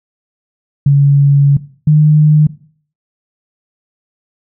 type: tone pair in turn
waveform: sine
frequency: 141.2 / 151.94 Hz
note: C#3 / D#3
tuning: +32 / -41 cents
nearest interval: minor second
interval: 127 cents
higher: second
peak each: -4 dBFS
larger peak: neither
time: 0.86-1.57 / 1.87-2.47 s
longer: first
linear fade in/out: 5 ms
effects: noise-tail reverb RT60 0.5 s tail -18 dB re dry